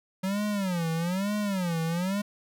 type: tone with vibrato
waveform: square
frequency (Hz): 184.7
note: F#3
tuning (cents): -3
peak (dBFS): -27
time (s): 0.23-2.22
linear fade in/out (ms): 10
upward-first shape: sine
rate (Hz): 1.1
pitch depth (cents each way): 220
effects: none